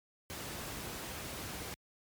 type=noise; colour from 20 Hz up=pink; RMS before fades=-42 dBFS; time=0.3-1.74 s; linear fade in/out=0 ms; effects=high-pass 60 Hz 12 dB/octave + MP3 96 kbps